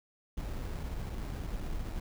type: noise with sample-and-hold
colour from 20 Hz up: brown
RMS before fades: -37 dBFS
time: 0.37-2 s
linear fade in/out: 5 ms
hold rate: 3150 Hz
effects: none